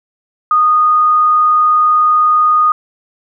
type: tone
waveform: sine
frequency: 1234 Hz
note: D#6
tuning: 15 cents flat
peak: -7 dBFS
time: 0.51-2.72 s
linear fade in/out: 2 ms
effects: none